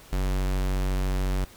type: tone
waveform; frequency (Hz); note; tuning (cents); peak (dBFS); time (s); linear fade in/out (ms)
square; 47.03; F#1; +29; -24; 0.12-1.45; 10
effects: pink hiss -50 dBFS RMS until 1.56 s